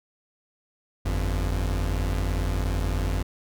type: tone pair together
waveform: 45% pulse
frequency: 48.49 / 86.4 Hz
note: G1 / F2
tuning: -18 / -18 cents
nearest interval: minor seventh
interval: 1000 cents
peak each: -25 / -28 dBFS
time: 1.05-3.23 s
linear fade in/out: 10 ms
effects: none